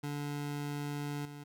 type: tone with level steps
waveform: 25% pulse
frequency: 145.2 Hz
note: D3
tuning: 19 cents flat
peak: -32 / -41 dBFS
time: 0.03-1.44 s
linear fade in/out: 10 ms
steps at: 1.25 s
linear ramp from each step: 2 ms
effects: none